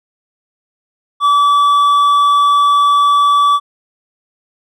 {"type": "tone with hard clipping", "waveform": "sine", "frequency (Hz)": 1151, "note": "D6", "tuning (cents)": -35, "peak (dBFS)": -9, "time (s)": [1.2, 3.6], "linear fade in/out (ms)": 50, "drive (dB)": 5, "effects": []}